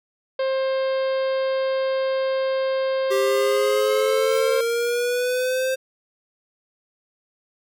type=harmonic tone; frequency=530 Hz; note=C5; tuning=22 cents sharp; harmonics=1 / 2 / 3 / 4 / 5 / 6 / 7 / 8 / 9; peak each=-20 / -33 / -36 / -40 / -43 / -41 / -44 / -46 / -45 dBFS; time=0.39-4.61 s; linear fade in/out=5 ms
type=exponential sweep; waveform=square; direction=up; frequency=389.6 to 526 Hz; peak=-21 dBFS; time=3.1-5.76 s; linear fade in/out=20 ms
effects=none